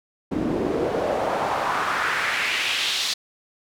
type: noise with band-pass filter sweep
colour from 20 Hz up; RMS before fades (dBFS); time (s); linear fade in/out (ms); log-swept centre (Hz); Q
pink; -24; 0.31-3.14; 10; 260 to 4300; 2.2
effects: none